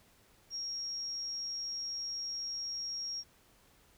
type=tone; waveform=sine; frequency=5588 Hz; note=F8; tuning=in tune; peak=-36 dBFS; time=0.5-3.24 s; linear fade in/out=50 ms; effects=pink hiss -65 dBFS RMS until 3.97 s